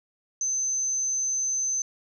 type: tone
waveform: sine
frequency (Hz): 6170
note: G8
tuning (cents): -28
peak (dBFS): -24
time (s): 0.41-1.82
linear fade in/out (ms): 2
effects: none